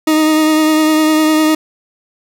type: tone with vibrato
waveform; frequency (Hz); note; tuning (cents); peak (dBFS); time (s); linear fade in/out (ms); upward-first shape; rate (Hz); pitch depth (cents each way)
40% pulse; 311.1; D#4; 0; -8; 0.07-1.55; 5; triangle; 9.9; 23
effects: none